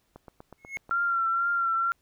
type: click train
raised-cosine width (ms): 1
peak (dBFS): -30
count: 7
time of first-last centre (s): 0.16-0.893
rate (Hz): 8.18
type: tone with exponential growth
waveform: triangle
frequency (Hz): 2176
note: C#7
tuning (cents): -33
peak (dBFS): -26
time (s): 0.58-0.77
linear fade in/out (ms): 0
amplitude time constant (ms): 40
type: tone with vibrato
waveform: sine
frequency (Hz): 1370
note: F6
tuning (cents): -34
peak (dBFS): -23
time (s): 0.91-1.92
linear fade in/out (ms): 0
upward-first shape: triangle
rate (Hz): 2.1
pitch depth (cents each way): 39
effects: pink hiss -71 dBFS RMS until 2.01 s